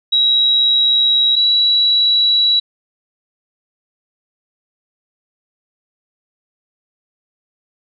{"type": "tone pair in turn", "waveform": "sine", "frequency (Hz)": [3859, 3913], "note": ["B7", "B7"], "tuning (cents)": [-41, -17], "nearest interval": "unison", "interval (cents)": 24, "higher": "second", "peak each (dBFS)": -10, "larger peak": "neither", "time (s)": [[0.12, 1.36], [1.36, 2.6]], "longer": "neither", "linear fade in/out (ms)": 10, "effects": []}